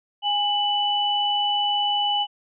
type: tone pair together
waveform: sine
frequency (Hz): 822 / 2979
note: G#5 / F#7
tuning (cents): -18 / +11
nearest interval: octave + minor seventh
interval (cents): 2229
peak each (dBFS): -23 / -22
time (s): 0.22-2.27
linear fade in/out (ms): 50
effects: none